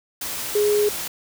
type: tone in noise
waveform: sine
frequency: 416.4 Hz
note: G#4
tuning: 5 cents sharp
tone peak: -16 dBFS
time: 0.55-0.89 s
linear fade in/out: 5 ms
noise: white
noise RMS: -29 dBFS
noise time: 0.21-1.08 s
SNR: +10 dB
effects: none